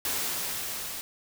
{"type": "noise with level ramp", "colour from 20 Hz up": "white", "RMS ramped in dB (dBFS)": [-29, -37], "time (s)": [0.05, 1.01], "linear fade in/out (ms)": 0, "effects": []}